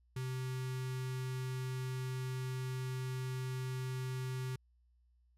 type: tone with notch filter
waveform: square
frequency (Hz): 128.9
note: C3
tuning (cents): -26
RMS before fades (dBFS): -39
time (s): 0.16-4.56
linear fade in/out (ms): 5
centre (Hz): 650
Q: 1.3
effects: added 60 Hz sine -67 dBFS peak until 5.37 s + resampled to 32000 Hz